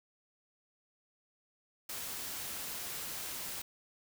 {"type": "noise", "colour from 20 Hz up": "white", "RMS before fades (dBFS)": -41, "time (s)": [1.89, 3.62], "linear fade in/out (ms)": 5, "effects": []}